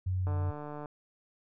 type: tone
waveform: sine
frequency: 92.5 Hz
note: F#2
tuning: in tune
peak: -28 dBFS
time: 0.06-0.51 s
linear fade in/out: 10 ms
type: click train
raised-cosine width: 1 ms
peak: -28 dBFS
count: 88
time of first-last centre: 0.27-0.858 s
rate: 148 Hz
effects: none